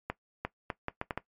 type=accelerating click train; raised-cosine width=0.5 ms; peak=-17 dBFS; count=7; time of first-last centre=0.1-1.176 s; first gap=350 ms; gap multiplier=0.72; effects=noise-tail reverb RT60 0.1 s tail -17 dB re dry + MP3 96 kbps